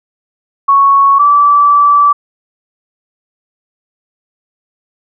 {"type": "tone pair in turn", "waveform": "sine", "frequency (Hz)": [1108.7, 1158.1], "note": ["C#6", "D6"], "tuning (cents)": [0, -25], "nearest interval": "minor second", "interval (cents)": 75, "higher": "second", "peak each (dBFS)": -4, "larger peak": "neither", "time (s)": [[0.68, 1.19], [1.19, 2.13]], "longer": "second", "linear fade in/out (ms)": 10, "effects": []}